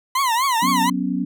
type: tone with vibrato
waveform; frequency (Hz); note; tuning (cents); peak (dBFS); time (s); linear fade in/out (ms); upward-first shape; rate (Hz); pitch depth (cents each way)
40% pulse; 1001; B5; +23; -16; 0.15-0.9; 5; triangle; 4.1; 220
type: chord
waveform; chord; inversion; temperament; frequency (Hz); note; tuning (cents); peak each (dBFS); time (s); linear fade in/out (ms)
sine; F# suspended fourth; none; equal; 185 / 246.9 / 277.2; F#3 / B3 / C#4; 0 / 0 / 0; -24; 0.62-1.25; 10
effects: none